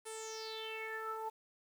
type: tone with low-pass filter sweep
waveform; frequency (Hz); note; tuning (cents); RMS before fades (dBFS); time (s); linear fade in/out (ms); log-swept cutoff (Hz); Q
sawtooth; 441.7; A4; +7; -43; 0.05-1.3; 20; 10000 to 900; 7.5
effects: 10-bit